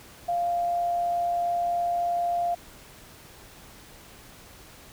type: tone with amplitude modulation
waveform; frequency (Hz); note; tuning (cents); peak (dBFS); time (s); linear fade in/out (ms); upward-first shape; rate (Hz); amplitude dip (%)
sine; 696; F5; -6; -22; 0.28-2.55; 10; sine; 123; 25
effects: pink hiss -49 dBFS RMS until 4.92 s